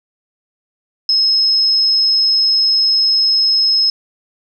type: tone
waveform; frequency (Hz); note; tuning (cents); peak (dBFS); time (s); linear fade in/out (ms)
sine; 5170; E8; -34; -10; 1.09-3.9; 2
effects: none